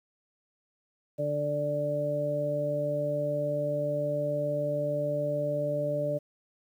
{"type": "harmonic tone", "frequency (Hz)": 146.83, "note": "D3", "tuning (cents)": 0, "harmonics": [1, 2, 3, 4], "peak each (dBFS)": [-34, -38, -39, -28], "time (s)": [1.18, 6.19], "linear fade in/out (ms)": 20, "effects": ["10-bit"]}